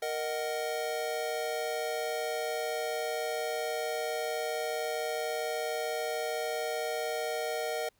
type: chord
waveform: square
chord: D# minor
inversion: second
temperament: just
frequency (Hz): 466.7 / 622.3 / 746.7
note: A#4 / D#5 / F#5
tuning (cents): +2 / 0 / +16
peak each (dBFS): -36 / -36 / -38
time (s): 0.02-7.89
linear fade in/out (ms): 5
effects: pink hiss -71 dBFS RMS until 7.99 s